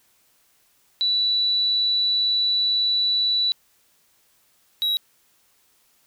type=tone pair in turn; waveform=sine / triangle; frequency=3951 / 3865 Hz; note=B7 / B7; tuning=0 / -38 cents; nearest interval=unison; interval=38 cents; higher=first; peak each=-18 / -18 dBFS; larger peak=neither; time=1.01-3.52 / 4.82-4.97 s; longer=first; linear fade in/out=0 ms; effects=white hiss -62 dBFS RMS until 6.06 s